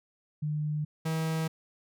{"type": "tone pair in turn", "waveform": ["sine", "45% pulse"], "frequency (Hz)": [150.8, 160.41], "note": ["D3", "E3"], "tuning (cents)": [46, -47], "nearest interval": "minor second", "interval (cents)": 107, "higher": "second", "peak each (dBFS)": -28, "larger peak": "neither", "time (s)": [[0.42, 0.85], [1.05, 1.48]], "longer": "neither", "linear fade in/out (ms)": 10, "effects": []}